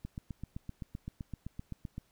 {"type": "click train", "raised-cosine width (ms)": 5, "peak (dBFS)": -27, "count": 16, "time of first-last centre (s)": [0.05, 1.981], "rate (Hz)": 7.77, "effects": ["pink hiss -71 dBFS RMS until 2.11 s"]}